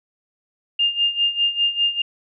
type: tone with tremolo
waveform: sine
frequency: 2812 Hz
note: F7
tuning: 11 cents sharp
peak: -14 dBFS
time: 0.79-2.02 s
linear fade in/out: 5 ms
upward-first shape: sine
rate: 5 Hz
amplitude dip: 80%
effects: none